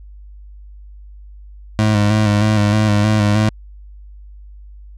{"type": "tone with vibrato", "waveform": "25% pulse", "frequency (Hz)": 105.5, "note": "G#2", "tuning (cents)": 28, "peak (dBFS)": -8, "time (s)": [1.79, 3.49], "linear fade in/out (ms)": 0, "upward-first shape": "square", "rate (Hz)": 3.2, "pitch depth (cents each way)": 34, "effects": ["added 50 Hz sine -35 dBFS peak until 4.97 s", "low-pass 7000 Hz 12 dB/octave"]}